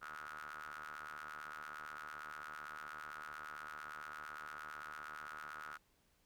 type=ring-modulated tone; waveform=sawtooth; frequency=75.8 Hz; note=D#2; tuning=45 cents flat; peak=-40 dBFS; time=0.01-5.78 s; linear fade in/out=20 ms; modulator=1360 Hz; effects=pink hiss -75 dBFS RMS until 6.25 s